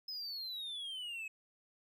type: exponential sweep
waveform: triangle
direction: down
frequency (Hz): 5140 to 2547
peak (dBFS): -39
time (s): 0.08-1.28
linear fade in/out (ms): 5
effects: none